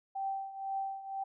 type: tone with tremolo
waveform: sine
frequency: 779 Hz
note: G5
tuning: 11 cents flat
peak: -31 dBFS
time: 0.15-1.24 s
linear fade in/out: 10 ms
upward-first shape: triangle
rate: 2 Hz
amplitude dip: 80%
effects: none